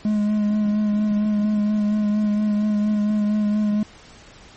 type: tone with vibrato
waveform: triangle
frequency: 210 Hz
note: G#3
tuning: 19 cents sharp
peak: -15 dBFS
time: 0.05-3.83 s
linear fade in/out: 2 ms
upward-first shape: sine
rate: 4.3 Hz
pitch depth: 22 cents each way
effects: pink hiss -46 dBFS RMS until 4.56 s + MP3 32 kbps